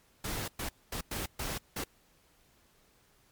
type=noise bursts at uneven times; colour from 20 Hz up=pink; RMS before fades=-36 dBFS; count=6; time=0.24-0.48 / 0.59-0.69 / 0.92-1.01 / 1.11-1.26 / 1.39-1.58 / 1.76-1.84 s; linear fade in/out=5 ms; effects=pink hiss -66 dBFS RMS until 3.31 s + MP3 96 kbps